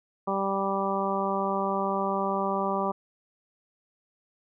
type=harmonic tone; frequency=195.5 Hz; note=G3; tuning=4 cents flat; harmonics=1 / 2 / 3 / 4 / 5 / 6; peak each=-32 / -32 / -32 / -32 / -32 / -32 dBFS; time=0.27-2.92 s; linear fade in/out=10 ms; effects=none